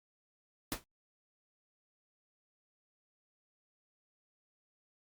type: noise with exponential decay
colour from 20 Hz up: pink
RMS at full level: -32 dBFS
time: 0.72-0.84 s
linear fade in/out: 0 ms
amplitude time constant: 25 ms
effects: Opus 48 kbps